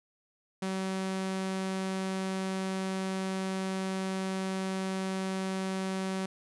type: tone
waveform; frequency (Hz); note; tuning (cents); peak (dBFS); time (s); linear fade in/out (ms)
sawtooth; 190; F#3; +46; -27; 0.62-6.26; 5
effects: resampled to 24000 Hz